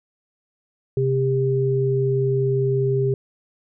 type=tone pair together; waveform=sine; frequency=131.31 / 399.2 Hz; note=C3 / G4; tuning=+7 / +32 cents; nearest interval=octave + perfect fifth; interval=1925 cents; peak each=-20 dBFS; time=0.97-3.14 s; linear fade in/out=2 ms; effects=none